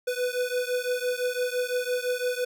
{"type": "beating tone pair", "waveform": "square", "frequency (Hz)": [493.9, 499.8], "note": ["B4", "B4"], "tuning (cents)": [0, 21], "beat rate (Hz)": 5.9, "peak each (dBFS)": [-29, -30], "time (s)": [0.07, 2.45], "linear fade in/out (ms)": 10, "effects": []}